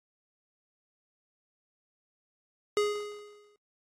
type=tone with exponential decay; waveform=square; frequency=415.3 Hz; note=G#4; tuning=in tune; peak=-23 dBFS; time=2.77-3.56 s; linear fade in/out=1 ms; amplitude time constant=170 ms; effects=low-pass 8000 Hz 12 dB/octave + AAC 64 kbps